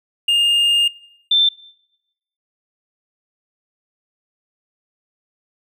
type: tone pair in turn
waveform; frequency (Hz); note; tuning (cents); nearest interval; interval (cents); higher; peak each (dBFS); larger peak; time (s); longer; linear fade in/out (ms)
triangle / sine; 2823 / 3557; F7 / A7; +18 / +18; major third; 400; second; -11; neither; 0.28-0.88 / 1.31-1.49; first; 5
effects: noise-tail reverb RT60 0.9 s tail -22 dB re dry